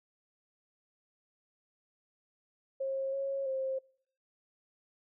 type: tone with pitch steps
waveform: sine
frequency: 538 / 547 / 530 Hz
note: C5 / C#5 / C5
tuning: +48 / -23 / +22 cents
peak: -31 dBFS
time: 2.8-3.79 s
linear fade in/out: 10 ms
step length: 330 ms
effects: noise-tail reverb RT60 0.6 s tail -26 dB re dry